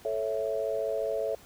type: chord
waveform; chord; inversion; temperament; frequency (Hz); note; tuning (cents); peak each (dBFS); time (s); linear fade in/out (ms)
sine; A major; none; equal; 440 / 554.4 / 659.3; A4 / C#5 / E5; 0 / 0 / 0; -32; 0.05-1.35; 2
effects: pink hiss -54 dBFS RMS until 1.45 s